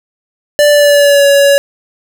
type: tone with pitch glide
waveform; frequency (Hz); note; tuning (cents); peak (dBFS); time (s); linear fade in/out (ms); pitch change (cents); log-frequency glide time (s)
square; 587.3 to 563.1; D5 to C#5; 0 to +27; -5; 0.59-1.58; 0; -73; 0.7-1.26
effects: none